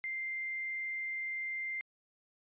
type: tone with quantisation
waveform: sine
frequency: 2093 Hz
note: C7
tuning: in tune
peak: -35 dBFS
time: 0.04-1.81 s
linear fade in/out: 0 ms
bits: 10
effects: resampled to 8000 Hz